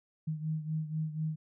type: beating tone pair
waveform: sine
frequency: 155.56 / 159.66 Hz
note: D#3 / D#3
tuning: 0 / +45 cents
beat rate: 4.1 Hz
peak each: -33 / -38 dBFS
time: 0.27-1.36 s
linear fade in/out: 10 ms
effects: none